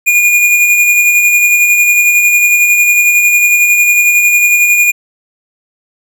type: tone with tremolo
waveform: square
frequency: 2434 Hz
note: D#7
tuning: 39 cents flat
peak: -5 dBFS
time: 0.06-4.92 s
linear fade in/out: 20 ms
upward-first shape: sine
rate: 11 Hz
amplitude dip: 35%
effects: none